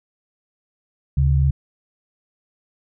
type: tone pair together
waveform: sine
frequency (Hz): 72.5 / 136.6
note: D2 / C#3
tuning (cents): -22 / -25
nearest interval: major seventh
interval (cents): 1097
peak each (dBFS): -16 / -17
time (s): 1.17-1.51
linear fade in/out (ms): 5
effects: none